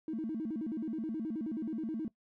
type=tone with vibrato; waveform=triangle; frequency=266.1 Hz; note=C4; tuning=29 cents sharp; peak=-30 dBFS; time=0.08-2.08 s; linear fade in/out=2 ms; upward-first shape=square; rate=9.4 Hz; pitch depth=300 cents each way; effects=noise-tail reverb RT60 0.1 s tail -23 dB re dry + tanh soft clip ceiling -32 dBFS